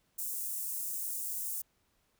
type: high-pass noise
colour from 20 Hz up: white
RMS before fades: -37 dBFS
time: 0.18-1.62 s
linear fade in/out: 10 ms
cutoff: 7600 Hz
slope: 24 dB/octave
effects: pink hiss -74 dBFS RMS until 2.19 s